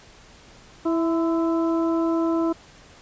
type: harmonic tone with a mistuned harmonic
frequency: 329.6 Hz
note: E4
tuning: in tune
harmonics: 1 / 2 / 3 / 4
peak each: -20 / -29 / -32 / -34 dBFS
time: 0.85-2.53 s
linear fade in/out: 10 ms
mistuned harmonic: 3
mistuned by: +45 cents
effects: pink hiss -49 dBFS RMS until 3.01 s + resampled to 16000 Hz